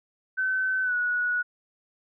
sine tone with pitch glide, 1525 to 1463.7 Hz, G6 to F#6, -48 to -19 cents, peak -23 dBFS, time 0.37-1.43 s, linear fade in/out 20 ms, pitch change -71 cents, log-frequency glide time 0.83-0.94 s, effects none

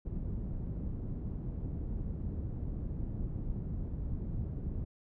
pink low-pass noise, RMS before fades -37 dBFS, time 0.05-4.85 s, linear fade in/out 10 ms, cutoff 200 Hz, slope 12 dB/octave, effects none

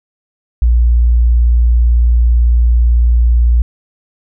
sine tone, 59 Hz, A#1, 22 cents sharp, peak -6 dBFS, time 0.62-3.62 s, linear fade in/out 0 ms, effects none

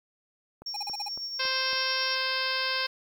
click train, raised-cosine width 1 ms, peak -31 dBFS, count 5, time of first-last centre 0.62-1.731 s, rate 3.6 Hz
sine tone with tremolo, 5500 Hz, F8, 27 cents flat, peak -31 dBFS, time 0.66-2.15 s, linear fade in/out 5 ms, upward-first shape sine, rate 9 Hz, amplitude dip 40%
square tone bursts, 823 Hz, G#5, 16 cents flat, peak -34 dBFS, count 6, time 0.74-1.086 s, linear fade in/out 5 ms, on 26 ms, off 38 ms
harmonic tone, 523.3 Hz, C5, in tune, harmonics 1 / 2 / 3 / 4 / 5 / 6 / 7 / 8 / 9 / 10, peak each -38 / -35 / -33 / -37 / -35 / -37 / -38 / -38 / -35 / -35 dBFS, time 1.39-2.87 s, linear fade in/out 10 ms
effects 9-bit

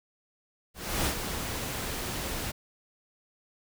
pink noise with ADSR envelope, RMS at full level -27 dBFS, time 0.74-2.52 s, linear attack 320 ms, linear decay 82 ms, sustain -7 dB, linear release 16 ms, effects none

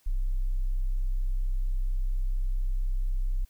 sine tone, 32.15 Hz, C1, 30 cents flat, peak -23 dBFS, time 0.06-3.45 s, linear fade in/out 10 ms, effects tanh soft clip ceiling -20 dBFS + white hiss -66 dBFS RMS until 3.49 s

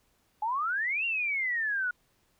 sine exponential two-way sweep, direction up then down, 830.6 to 2794 to 1432 Hz, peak -27 dBFS, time 0.42-1.91 s, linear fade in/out 5 ms, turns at 1.05 s, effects pink hiss -70 dBFS RMS until 2.39 s

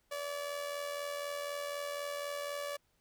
sawtooth tone with amplitude modulation, 575 Hz, D5, 37 cents flat, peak -31 dBFS, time 0.11-2.77 s, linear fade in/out 10 ms, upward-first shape sine, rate 84 Hz, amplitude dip 50%, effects pink hiss -75 dBFS RMS until 3 s

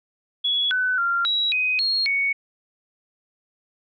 sine tone with pitch steps, 3372 / 1504 / 1386 / 3879 / 2508 / 4277 / 2226 Hz, G#7 / F#6 / F6 / B7 / D#7 / C8 / C#7, +26 / +28 / -14 / -32 / +13 / +37 / +7 cents, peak -19 dBFS, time 0.44-2.33 s, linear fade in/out 10 ms, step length 270 ms, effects none

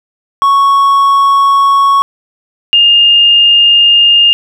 triangle / sine tone pair in turn, 1108.7 / 2823 Hz, C#6 / F7, 0 / +18 cents, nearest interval octave + major third, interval 1618 cents, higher second, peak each -3 dBFS, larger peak neither, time 0.42-2.02 / 2.73-4.33 s, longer neither, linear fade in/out 0 ms, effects none

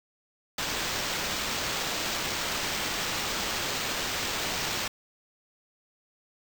violet noise with sample-and-hold, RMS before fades -31 dBFS, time 0.58-4.88 s, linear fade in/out 5 ms, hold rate 11025 Hz, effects none

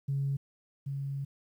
sine tone pair in turn, 138.59 / 138.59 Hz, C#3 / C#3, 0 / 0 cents, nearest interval unison, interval 0 cents, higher neither, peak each -27 / -32 dBFS, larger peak first, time 0.08-0.37 / 0.86-1.25 s, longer second, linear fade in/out 10 ms, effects tanh soft clip ceiling -23 dBFS + 11-bit

